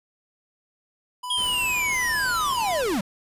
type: tone with pitch glide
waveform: square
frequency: 995 to 1001.9 Hz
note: B5 to B5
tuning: +13 to +25 cents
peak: -31 dBFS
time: 1.23-2.82 s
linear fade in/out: 10 ms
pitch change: +12 cents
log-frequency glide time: 1.59-2.24 s
type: linear sweep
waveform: square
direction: down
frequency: 3284 to 174.61 Hz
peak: -23 dBFS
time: 1.3-3.01 s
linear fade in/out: 5 ms
type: noise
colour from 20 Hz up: pink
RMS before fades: -39 dBFS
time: 1.37-3 s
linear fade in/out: 10 ms
effects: resampled to 32000 Hz